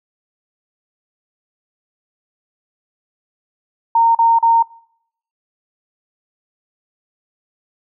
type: tone bursts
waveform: sine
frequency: 920 Hz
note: A#5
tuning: 23 cents flat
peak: -9 dBFS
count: 3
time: 3.95-4.626 s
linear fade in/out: 5 ms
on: 200 ms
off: 38 ms
effects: noise-tail reverb RT60 0.7 s tail -24 dB re dry